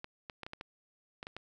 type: clicks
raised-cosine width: 0.3 ms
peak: -26 dBFS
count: 9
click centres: 0.044 / 0.298 / 0.433 / 0.465 / 0.534 / 0.611 / 1.229 / 1.269 / 1.366 s
effects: none